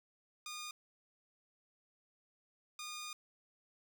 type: tone bursts at uneven times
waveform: 10% pulse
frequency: 1221 Hz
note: D#6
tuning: 33 cents flat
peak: -35 dBFS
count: 2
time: 0.46-0.71 / 2.79-3.13 s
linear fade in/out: 2 ms
effects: none